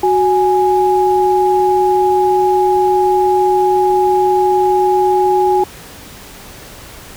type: tone pair together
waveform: sine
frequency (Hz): 370 / 830.6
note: F#4 / G#5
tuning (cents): 0 / 0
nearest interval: octave + major second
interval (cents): 1400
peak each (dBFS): -12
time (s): 0.03-5.64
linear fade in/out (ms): 5
effects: pink hiss -35 dBFS RMS until 7.16 s